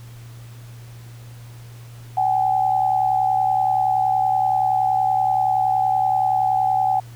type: tone pair together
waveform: sine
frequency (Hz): 760 / 830.6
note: F#5 / G#5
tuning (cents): +46 / 0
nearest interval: major second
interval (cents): 154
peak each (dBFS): -17 / -22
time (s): 2.17-7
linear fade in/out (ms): 5
effects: added 118 Hz sine -37 dBFS peak until 7.15 s + pink hiss -49 dBFS RMS until 7.15 s